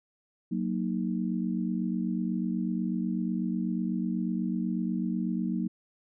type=chord; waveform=sine; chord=D# minor; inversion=first; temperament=equal; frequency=185 / 233.1 / 311.1 Hz; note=F#3 / A#3 / D#4; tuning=0 / 0 / 0 cents; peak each=-30 / -31 / -35 dBFS; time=0.51-5.68 s; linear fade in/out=10 ms; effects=none